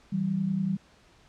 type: tone pair together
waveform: sine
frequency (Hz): 162.04 / 192.7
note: E3 / G3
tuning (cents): -29 / -29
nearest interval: minor third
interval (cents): 300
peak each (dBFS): -31 / -26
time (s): 0.12-0.77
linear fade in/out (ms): 10
effects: pink hiss -59 dBFS RMS until 1.28 s + low-pass 6000 Hz 12 dB/octave